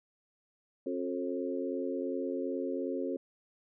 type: harmonic tone with a mistuned harmonic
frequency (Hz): 89.6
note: F2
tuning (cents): +45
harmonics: 3 / 4 / 5 / 6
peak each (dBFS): -36 / -37 / -38 / -39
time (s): 0.86-3.17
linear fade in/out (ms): 5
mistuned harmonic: 5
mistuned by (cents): -27
effects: none